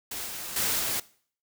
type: noise with level steps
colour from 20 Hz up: white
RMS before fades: -35 / -37 / -27 / -29 dBFS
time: 0.11-1 s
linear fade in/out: 5 ms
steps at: 0.26 / 0.56 / 0.79 s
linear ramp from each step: 5 ms
effects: noise-tail reverb RT60 0.5 s tail -20 dB re dry